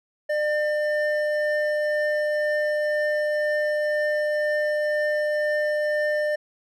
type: tone pair together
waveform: triangle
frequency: 600 / 1798 Hz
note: D5 / A6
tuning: +37 / +37 cents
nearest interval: octave + perfect fifth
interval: 1900 cents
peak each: -20 / -26 dBFS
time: 0.29-6.36 s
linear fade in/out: 10 ms
effects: none